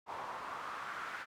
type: noise with band-pass filter sweep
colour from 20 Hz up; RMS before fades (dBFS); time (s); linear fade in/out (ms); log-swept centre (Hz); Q
pink; -43; 0.06-1.26; 50; 920 to 1500; 3.2
effects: none

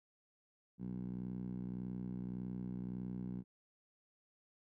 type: tone with band-pass filter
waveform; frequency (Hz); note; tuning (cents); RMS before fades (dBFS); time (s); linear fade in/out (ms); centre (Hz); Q
10% pulse; 61.74; B1; 0; -43; 0.78-3.44; 50; 180; 2.5
effects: none

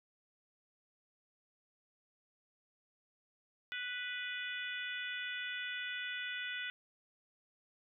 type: harmonic tone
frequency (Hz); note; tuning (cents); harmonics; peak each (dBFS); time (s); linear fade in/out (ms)
493.9; B4; 0; 3 / 4 / 5 / 6 / 7; -42 / -44 / -46 / -47 / -47; 3.72-6.7; 0
effects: none

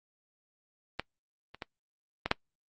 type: clicks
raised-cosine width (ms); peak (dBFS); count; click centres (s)
0.3; -15 / -30 / -20 / -14 / -7; 5; 0.996 / 1.546 / 1.622 / 2.26 / 2.314
effects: noise-tail reverb RT60 0.1 s tail -23 dB re dry + Opus 32 kbps

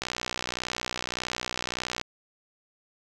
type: click train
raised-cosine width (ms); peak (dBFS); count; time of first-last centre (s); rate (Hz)
0.2; -12; 124; 0.02-2.014; 61.7
effects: none

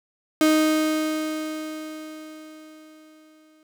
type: tone with exponential decay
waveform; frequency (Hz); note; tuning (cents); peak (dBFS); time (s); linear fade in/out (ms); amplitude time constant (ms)
35% pulse; 311.1; D#4; 0; -13; 0.41-3.63; 1; 700
effects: none

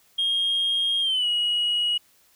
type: tone with pitch glide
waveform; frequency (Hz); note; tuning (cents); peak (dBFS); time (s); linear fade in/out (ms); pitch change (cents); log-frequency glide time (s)
sine; 3241 to 2904; G#7 to F#7; -43 to -33; -19; 0.18-1.98; 10; -190; 1.01-1.27
effects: tanh soft clip ceiling -18 dBFS + white hiss -60 dBFS RMS until 2.35 s

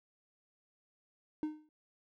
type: tone with exponential decay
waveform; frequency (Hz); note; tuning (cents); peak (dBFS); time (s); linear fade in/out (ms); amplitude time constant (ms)
triangle; 306.5; D#4; -26; -28; 1.43-1.69; 1; 55
effects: none

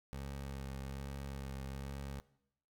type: tone with vibrato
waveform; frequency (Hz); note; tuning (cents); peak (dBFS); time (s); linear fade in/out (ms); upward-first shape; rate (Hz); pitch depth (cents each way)
20% pulse; 68; C#2; -33; -37; 0.13-2.2; 0; sine; 1.2; 25
effects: noise-tail reverb RT60 0.8 s tail -20 dB re dry

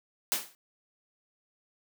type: noise with exponential decay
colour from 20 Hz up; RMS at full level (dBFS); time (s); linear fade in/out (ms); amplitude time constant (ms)
white; -25; 0.32-0.55; 0; 49
effects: high-pass 200 Hz 12 dB/octave

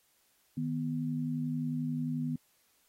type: tone pair together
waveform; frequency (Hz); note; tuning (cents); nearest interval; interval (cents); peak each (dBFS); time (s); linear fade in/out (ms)
sine; 155.56 / 246.9; D#3 / B3; 0 / 0; minor sixth; 800; -34 / -33; 0.57-2.36; 5
effects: white hiss -70 dBFS RMS until 2.88 s + AAC 48 kbps

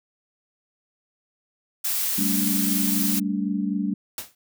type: noise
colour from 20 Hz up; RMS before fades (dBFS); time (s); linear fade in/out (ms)
blue; -25; 1.84-3.2; 10
type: chord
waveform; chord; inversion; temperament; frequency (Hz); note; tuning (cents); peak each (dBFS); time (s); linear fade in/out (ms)
sine; G suspended second; none; equal with one note detuned; 196 / 220 / 287.5; G3 / A3 / D4; 0 / 0 / -37; -25 / -28 / -28; 2.18-3.94; 5
type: noise with exponential decay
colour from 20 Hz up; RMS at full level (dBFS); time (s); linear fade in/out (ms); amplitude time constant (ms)
white; -28; 4.18-4.35; 2; 36
effects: none

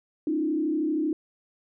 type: tone with frequency modulation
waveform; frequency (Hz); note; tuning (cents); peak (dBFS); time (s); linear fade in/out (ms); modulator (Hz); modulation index
sine; 308.9; D#4; -12; -23; 0.27-1.13; 2; 32.8; 0.91
effects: none

